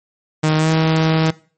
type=tone with pitch glide; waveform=sawtooth; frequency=155.56 to 159.75 Hz; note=D#3 to D#3; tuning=0 to +46 cents; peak=-9 dBFS; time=0.43-1.31 s; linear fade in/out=10 ms; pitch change=+46 cents; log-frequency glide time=0.57-0.69 s; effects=noise-tail reverb RT60 0.4 s tail -20 dB re dry + MP3 32 kbps